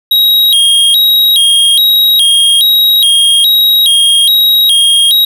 square tone with vibrato, 3520 Hz, A7, in tune, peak -5 dBFS, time 0.11-5.25 s, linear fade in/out 5 ms, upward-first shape square, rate 1.2 Hz, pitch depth 140 cents each way, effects none

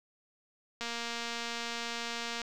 click train, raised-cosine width 0.2 ms, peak -20 dBFS, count 377, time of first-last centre 0.81-2.417 s, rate 234 Hz, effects none

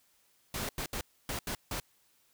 pink noise bursts at uneven times, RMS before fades -36 dBFS, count 6, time 0.54-0.69 / 0.78-0.86 / 0.93-1.01 / 1.29-1.39 / 1.47-1.55 / 1.71-1.8 s, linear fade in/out 2 ms, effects white hiss -69 dBFS RMS until 2.33 s

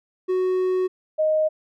triangle / sine tone pair in turn, 370 / 622.3 Hz, F#4 / D#5, 0 / 0 cents, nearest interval major sixth, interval 900 cents, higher second, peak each -17 dBFS, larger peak neither, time 0.28-0.88 / 1.18-1.49 s, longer first, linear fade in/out 20 ms, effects none

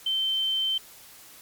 sine tone, 3100 Hz, G7, 20 cents flat, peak -23 dBFS, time 0.06-0.78 s, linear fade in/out 5 ms, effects white hiss -49 dBFS RMS until 1.41 s + MP3 96 kbps

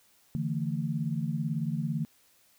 sine chord, D suspended second, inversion none, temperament equal with one note detuned, 146.83 / 164.81 / 224 Hz, D3 / E3 / A3, 0 / 0 / +31 cents, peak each -32 / -32 / -34 dBFS, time 0.35-2.05 s, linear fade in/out 0 ms, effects white hiss -64 dBFS RMS until 2.58 s

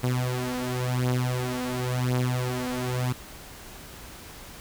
sawtooth beating tone pair, 125 / 125.94 Hz, B2 / B2, +21 / +34 cents, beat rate 0.94 Hz, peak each -24 dBFS, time 0.03-3.13 s, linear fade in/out 10 ms, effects added 60 Hz sine -54 dBFS peak until 4.6 s + pink hiss -44 dBFS RMS until 4.6 s

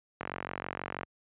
click train, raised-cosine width 0.5 ms, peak -19 dBFS, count 39, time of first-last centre 0.21-1.033 s, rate 46.2 Hz, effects high-pass 80 Hz 12 dB/octave + resampled to 8000 Hz

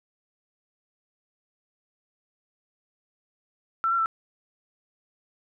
sine tone with pitch steps, 1339 / 1366 / 1330 Hz, E6 / F6 / E6, +27 / -39 / +15 cents, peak -21 dBFS, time 3.84-4.059 s, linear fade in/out 0 ms, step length 73 ms, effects none

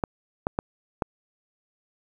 clicks, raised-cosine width 1 ms, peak -10 dBFS, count 4, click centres 0.038 / 0.469 / 0.589 / 1.022 s, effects 8-bit

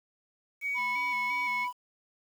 sine tone with vibrato, 2226 Hz, C#7, 7 cents sharp, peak -28 dBFS, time 0.61-1.68 s, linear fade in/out 50 ms, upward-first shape square, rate 2.9 Hz, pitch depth 22 cents each way
triangle tone, 987.8 Hz, B5, in tune, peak -28 dBFS, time 0.74-1.73 s, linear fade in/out 50 ms
effects tanh soft clip ceiling -24 dBFS + 9-bit

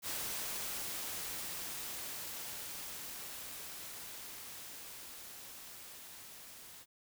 white noise with level ramp, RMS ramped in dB -39 to -53 dBFS, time 0.02-6.86 s, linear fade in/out 50 ms, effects none

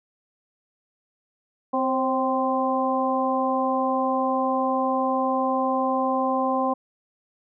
harmonic tone with a mistuned harmonic, 260 Hz, C4, 11 cents flat, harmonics 1 / 2 / 3 / 4, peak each -26 / -26 / -26 / -26 dBFS, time 1.73-6.74 s, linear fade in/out 10 ms, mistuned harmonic 2, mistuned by +41 cents, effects none

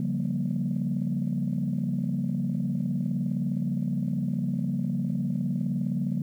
sine chord, G half-diminished seventh, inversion second, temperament just, 141.12 / 176.4 / 196 / 235.2 Hz, Db3 / F3 / G3 / Bb3, +31 / +18 / 0 / +16 cents, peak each -30 dBFS, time 0-6.22 s, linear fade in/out 2 ms, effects tanh soft clip ceiling -18 dBFS + 10-bit

